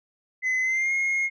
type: tone with pitch glide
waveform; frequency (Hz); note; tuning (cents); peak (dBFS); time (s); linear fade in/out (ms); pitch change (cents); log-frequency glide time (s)
sine; 2032 to 2149; B6 to C7; +49 to +46; -19; 0.42-1.3; 50; +97; 0.62-0.93
effects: tanh soft clip ceiling -21 dBFS